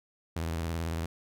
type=tone with vibrato; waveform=sawtooth; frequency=82.41 Hz; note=E2; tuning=in tune; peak=-27 dBFS; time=0.36-1.06 s; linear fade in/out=5 ms; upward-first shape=triangle; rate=18 Hz; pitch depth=130 cents each way; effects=none